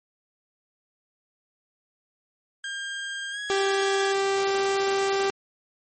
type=tone with pitch glide; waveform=30% pulse; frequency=1604 to 1664.4 Hz; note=G6 to G#6; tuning=+39 to +3 cents; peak=-28 dBFS; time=2.64-4.12 s; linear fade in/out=2 ms; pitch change=+64 cents; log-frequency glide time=3.31-3.39 s
type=tone; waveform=sawtooth; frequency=392 Hz; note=G4; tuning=in tune; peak=-18 dBFS; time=3.5-5.3 s; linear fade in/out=0 ms
effects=MP3 32 kbps